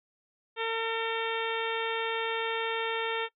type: harmonic tone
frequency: 453.1 Hz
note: A#4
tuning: 49 cents flat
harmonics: 1 / 2 / 3 / 4 / 5 / 6 / 7 / 8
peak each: -32 / -35 / -37 / -38 / -39 / -40 / -40 / -41 dBFS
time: 0.56-3.29 s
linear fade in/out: 50 ms
effects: noise-tail reverb RT60 0.1 s tail -21 dB re dry